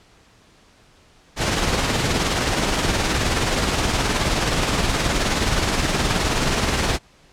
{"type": "noise with tremolo", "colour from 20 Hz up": "pink", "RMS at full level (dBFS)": -18, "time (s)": [1.36, 6.99], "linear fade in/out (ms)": 50, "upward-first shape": "triangle", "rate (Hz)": 19, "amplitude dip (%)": 45, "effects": ["pink hiss -53 dBFS RMS until 7.32 s", "low-pass 7000 Hz 12 dB/octave"]}